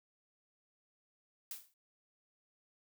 blue noise with exponential decay, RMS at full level -40 dBFS, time 1.51-1.74 s, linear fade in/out 2 ms, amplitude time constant 48 ms, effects none

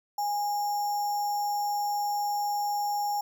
sine tone with sample-and-hold, 824 Hz, G#5, 14 cents flat, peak -26 dBFS, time 0.18-3.21 s, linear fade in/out 5 ms, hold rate 6300 Hz, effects none

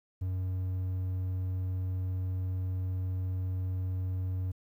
triangle tone, 92.6 Hz, F#2, 2 cents sharp, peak -28 dBFS, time 0.21-4.52 s, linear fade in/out 10 ms, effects 11-bit

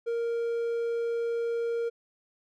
triangle tone, 466.2 Hz, A#4, in tune, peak -25 dBFS, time 0.06-1.9 s, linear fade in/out 20 ms, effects none

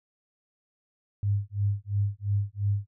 sine tone with tremolo, 101.4 Hz, G#2, 41 cents flat, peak -21 dBFS, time 1.23-2.87 s, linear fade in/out 0 ms, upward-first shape sine, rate 2.9 Hz, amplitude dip 100%, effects none

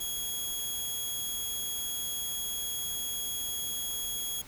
10% pulse tone, 3322 Hz, G#7, in tune, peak -24 dBFS, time 0-4.42 s, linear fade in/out 10 ms, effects pink hiss -50 dBFS RMS until 4.47 s

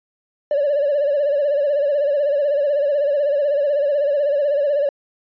triangle tone with vibrato, 574 Hz, D5, 40 cents flat, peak -12 dBFS, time 0.51-4.89 s, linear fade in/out 2 ms, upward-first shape sine, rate 16 Hz, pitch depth 76 cents each way, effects tanh soft clip ceiling -12 dBFS + resampled to 11025 Hz

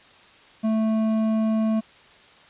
triangle tone with hard clipping, 220 Hz, A3, in tune, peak -21 dBFS, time 0.63-1.81 s, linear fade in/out 20 ms, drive 12 dB, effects white hiss -51 dBFS RMS until 2.49 s + resampled to 8000 Hz

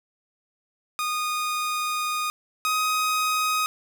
sawtooth tone pair in turn, 1232 / 1255.7 Hz, D#6 / D#6, -17 / +15 cents, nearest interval unison, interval 32 cents, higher second, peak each -21 / -18 dBFS, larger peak second, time 0.99-2.3 / 2.65-3.66 s, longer first, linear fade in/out 0 ms, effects none

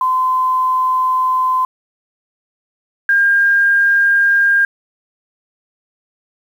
sine tone pair in turn, 1027 / 1607.8 Hz, C6 / G6, -33 / +43 cents, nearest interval minor sixth, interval 776 cents, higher second, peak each -12 / -9 dBFS, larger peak second, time 0.01-1.65 / 3.09-4.65 s, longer first, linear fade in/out 2 ms, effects 7-bit

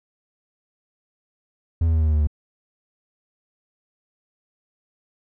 triangle tone with pitch steps, 82.7 / 81.23 / 79.79 / 78.37 / 76.98 / 75.62 / 74.28 Hz, E2 / E2 / D#2 / D#2 / D#2 / D#2 / D2, +6 / -25 / +44 / +13 / -18 / -49 / +20 cents, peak -14 dBFS, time 1.81-2.272 s, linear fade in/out 5 ms, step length 66 ms, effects none

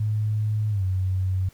sine tone with pitch glide, 106.9 to 93.6 Hz, A2 to F#2, -49 to +20 cents, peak -21 dBFS, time 0-1.49 s, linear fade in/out 5 ms, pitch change -231 cents, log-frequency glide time 0.7-0.84 s, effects pink hiss -56 dBFS RMS until 1.53 s

